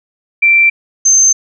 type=tone pair in turn; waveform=sine; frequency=2349 / 6271 Hz; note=D7 / G8; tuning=0 / 0 cents; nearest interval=octave + perfect fourth; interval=1700 cents; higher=second; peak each=-5 dBFS; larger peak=neither; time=0.42-0.7 / 1.05-1.33 s; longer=neither; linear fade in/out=10 ms; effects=none